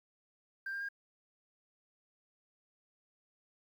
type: tone with pitch steps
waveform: sine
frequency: 1581 / 1599.4 / 1618 Hz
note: G6 / G6 / G#6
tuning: +14 / +34 / -46 cents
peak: -35 dBFS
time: 0.66-0.888 s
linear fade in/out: 5 ms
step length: 76 ms
effects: tanh soft clip ceiling -34 dBFS + 11-bit